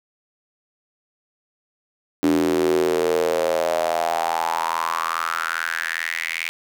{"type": "tone with high-pass filter sweep", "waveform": "square", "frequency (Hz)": 41.2, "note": "E1", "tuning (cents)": 0, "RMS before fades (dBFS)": -22, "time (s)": [2.23, 6.49], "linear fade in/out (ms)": 0, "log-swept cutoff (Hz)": [290, 2300], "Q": 6.1, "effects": []}